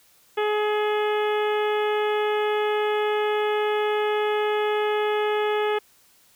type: harmonic tone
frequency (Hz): 421.8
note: G#4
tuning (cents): +27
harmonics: 1 / 2 / 3 / 4 / 5 / 6 / 7 / 8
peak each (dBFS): -22 / -28 / -32 / -34 / -36 / -38 / -39 / -40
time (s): 0.37-5.79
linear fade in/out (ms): 10
effects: white hiss -58 dBFS RMS until 6.35 s